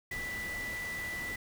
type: tone in noise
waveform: sine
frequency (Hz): 1975.5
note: B6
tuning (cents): 0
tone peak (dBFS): -36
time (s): 0.11-1.36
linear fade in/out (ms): 5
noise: pink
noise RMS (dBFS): -44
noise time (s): 0.11-1.36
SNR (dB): +5
effects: none

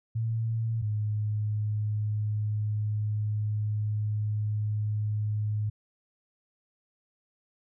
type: tone pair in turn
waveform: sine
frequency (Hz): 113.1 / 105.95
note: A2 / G#2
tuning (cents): +48 / +35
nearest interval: minor second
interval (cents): 113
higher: first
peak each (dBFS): -26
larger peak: neither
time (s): 0.15-0.82 / 0.82-5.7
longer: second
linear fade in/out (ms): 10
effects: none

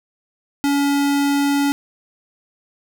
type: tone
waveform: square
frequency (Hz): 282.9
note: C#4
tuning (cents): +35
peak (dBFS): -16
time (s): 0.64-1.72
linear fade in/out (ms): 0
effects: none

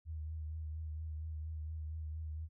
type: tone with vibrato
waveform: sine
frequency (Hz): 78.3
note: D#2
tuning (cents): +11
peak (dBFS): -39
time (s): 0.05-2.49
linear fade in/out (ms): 50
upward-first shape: triangle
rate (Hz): 4.3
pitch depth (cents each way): 42
effects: none

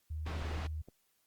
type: tone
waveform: sine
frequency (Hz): 77.78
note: D#2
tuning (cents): 0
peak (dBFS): -36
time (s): 0.1-0.82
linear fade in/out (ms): 10
type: low-pass noise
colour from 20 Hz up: pink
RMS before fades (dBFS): -43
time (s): 0.26-0.67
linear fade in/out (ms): 5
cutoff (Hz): 3200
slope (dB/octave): 12
type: click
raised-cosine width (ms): 2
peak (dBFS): -38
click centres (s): 0.886
effects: white hiss -75 dBFS RMS until 1.26 s + Opus 48 kbps

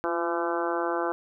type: harmonic tone with a mistuned harmonic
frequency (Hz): 169.3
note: E3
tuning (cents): +46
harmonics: 2 / 3 / 4 / 5 / 6 / 7 / 8 / 9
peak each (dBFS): -30 / -32 / -33 / -34 / -35 / -35 / -36 / -37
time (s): 0.04-1.12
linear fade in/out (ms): 0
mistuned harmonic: 2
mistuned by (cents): +31
effects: none

